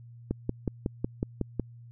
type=click train; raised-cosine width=3 ms; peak=-15 dBFS; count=8; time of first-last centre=0.31-1.597 s; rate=5.44 Hz; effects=added 118 Hz sine -46 dBFS peak until 1.91 s